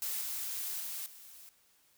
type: noise with level steps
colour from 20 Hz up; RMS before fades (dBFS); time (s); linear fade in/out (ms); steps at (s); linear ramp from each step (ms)
blue; -36 / -38 / -40 / -53; 0.02-1.49; 0; 0.21 / 0.8 / 1.06; 2
effects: white hiss -68 dBFS RMS until 1.97 s